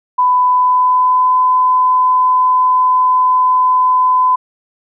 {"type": "tone with pitch glide", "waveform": "sine", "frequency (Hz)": [999, 1011.8], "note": ["B5", "B5"], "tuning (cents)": [20, 42], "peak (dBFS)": -8, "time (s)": [0.18, 4.36], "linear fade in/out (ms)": 10, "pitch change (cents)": 22, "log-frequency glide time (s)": [0.45, 1.33], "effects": []}